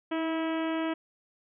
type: harmonic tone with a mistuned harmonic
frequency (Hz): 324.7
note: E4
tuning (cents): -26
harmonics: 1 / 2 / 3 / 4 / 5 / 6 / 7 / 8 / 9 / 10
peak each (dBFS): -29 / -35 / -39 / -41 / -43 / -45 / -46 / -47 / -48 / -49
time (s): 0.11-0.94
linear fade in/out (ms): 10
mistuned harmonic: 1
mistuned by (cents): -21
effects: none